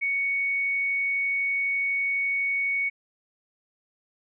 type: tone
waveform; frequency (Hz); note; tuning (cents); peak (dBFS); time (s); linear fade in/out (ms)
sine; 2227; C#7; +7; -23; 0.01-2.9; 20
effects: none